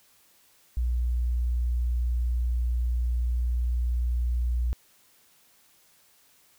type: tone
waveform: sine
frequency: 60.2 Hz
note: B1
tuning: 44 cents flat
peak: -23 dBFS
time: 0.77-4.73 s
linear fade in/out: 0 ms
effects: white hiss -61 dBFS RMS until 6.58 s